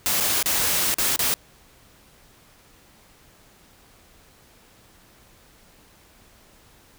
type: noise with dropouts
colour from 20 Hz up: white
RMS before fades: -22 dBFS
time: 0.06-1.34 s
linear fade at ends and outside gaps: 0 ms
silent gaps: 0.202-0.207 / 0.427-0.459 / 0.942-0.984 / 1.161-1.192 s
effects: pink hiss -54 dBFS RMS until 6.98 s